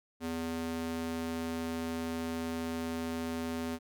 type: tone with high-pass filter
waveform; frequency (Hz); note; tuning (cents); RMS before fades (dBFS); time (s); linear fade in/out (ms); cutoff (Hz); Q
square; 82.41; E2; 0; -36; 0.2-3.79; 50; 220; 1.6
effects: none